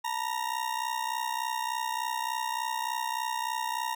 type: ring-modulated tone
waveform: 40% pulse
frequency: 932.3 Hz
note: A#5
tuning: in tune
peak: -26 dBFS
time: 0.04-3.95 s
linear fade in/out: 10 ms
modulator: 31.7 Hz
effects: none